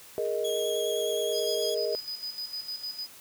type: chord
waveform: sine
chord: Ab suspended second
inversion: none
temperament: equal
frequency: 415.3 / 466.2 / 622.3 Hz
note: Ab4 / Bb4 / Eb5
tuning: 0 / 0 / 0 cents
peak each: -31 dBFS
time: 0.18-1.95 s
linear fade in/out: 0 ms
type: clicks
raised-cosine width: 0.2 ms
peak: -35 dBFS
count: 2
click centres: 0.253 / 0.261 s
type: tone with vibrato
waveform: sawtooth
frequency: 3304 Hz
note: G#7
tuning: 10 cents flat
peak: -31 dBFS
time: 0.44-1.75 s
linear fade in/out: 10 ms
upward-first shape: square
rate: 9.6 Hz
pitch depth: 18 cents each way
type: tone with tremolo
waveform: triangle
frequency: 4978 Hz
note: D#8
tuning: in tune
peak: -31 dBFS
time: 1.32-3.08 s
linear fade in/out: 50 ms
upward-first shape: square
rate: 6.6 Hz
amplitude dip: 65%
effects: white hiss -50 dBFS RMS until 3.2 s + high-pass 60 Hz 12 dB/octave